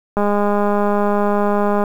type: click train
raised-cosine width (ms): 1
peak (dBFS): -5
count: 343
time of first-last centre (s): 0.17-1.838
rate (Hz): 205
effects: 7-bit